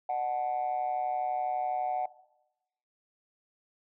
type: tone with amplitude modulation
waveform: sine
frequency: 740 Hz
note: F#5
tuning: in tune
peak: -23 dBFS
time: 0.09-2.06 s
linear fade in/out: 5 ms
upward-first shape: sine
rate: 132 Hz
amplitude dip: 80%
effects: noise-tail reverb RT60 0.9 s tail -18 dB re dry + tanh soft clip ceiling -23 dBFS